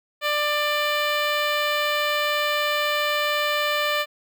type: tone with notch filter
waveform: 10% pulse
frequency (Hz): 593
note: D5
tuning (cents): +17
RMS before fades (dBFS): -23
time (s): 0.21-4.06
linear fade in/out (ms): 50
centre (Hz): 9500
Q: 0.87
effects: none